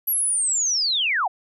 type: linear sweep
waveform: sine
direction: down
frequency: 11840 to 659.3 Hz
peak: -19 dBFS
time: 0.07-1.28 s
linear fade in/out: 10 ms
effects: none